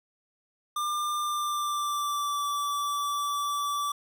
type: tone with pitch glide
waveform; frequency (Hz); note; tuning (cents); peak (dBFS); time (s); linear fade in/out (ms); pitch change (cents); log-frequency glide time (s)
square; 1197 to 1157.6; D6 to D6; +33 to -25; -28; 0.76-3.92; 5; -58; 1.17-2.47
effects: none